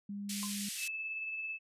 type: tone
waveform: sine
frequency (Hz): 202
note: G#3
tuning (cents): -48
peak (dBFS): -38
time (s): 0.09-0.69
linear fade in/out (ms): 5
type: band-pass noise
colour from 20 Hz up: white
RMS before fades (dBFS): -41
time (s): 0.29-0.88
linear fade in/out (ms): 5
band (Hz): 2200 to 11000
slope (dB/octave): 24
type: tone with exponential decay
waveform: sine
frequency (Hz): 1040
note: C6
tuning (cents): -11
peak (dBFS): -39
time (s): 0.43-0.56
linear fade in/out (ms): 0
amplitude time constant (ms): 27
type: tone with tremolo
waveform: sine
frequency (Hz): 2619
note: E7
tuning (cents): -12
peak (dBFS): -35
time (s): 0.77-1.59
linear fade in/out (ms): 50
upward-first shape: triangle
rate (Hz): 18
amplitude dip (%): 35
effects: resampled to 32000 Hz